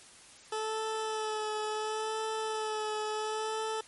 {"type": "tone with vibrato", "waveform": "20% pulse", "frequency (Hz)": 433.8, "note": "A4", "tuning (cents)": -25, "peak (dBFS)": -27, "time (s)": [0.52, 3.81], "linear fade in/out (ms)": 5, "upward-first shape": "sine", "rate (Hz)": 0.71, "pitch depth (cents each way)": 23, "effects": ["white hiss -54 dBFS RMS until 3.87 s", "MP3 48 kbps"]}